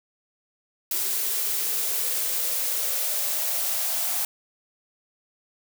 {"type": "noise with high-pass filter sweep", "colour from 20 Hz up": "blue", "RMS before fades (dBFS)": -26, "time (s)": [0.91, 4.25], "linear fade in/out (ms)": 2, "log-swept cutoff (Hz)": [350, 710], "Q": 4.8, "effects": []}